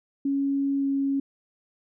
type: tone with pitch glide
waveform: sine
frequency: 277.2 to 275.4 Hz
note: C#4 to C#4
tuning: 0 to -11 cents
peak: -22 dBFS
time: 0.25-1.2 s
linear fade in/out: 5 ms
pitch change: -11 cents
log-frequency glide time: 0.78-0.85 s
effects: none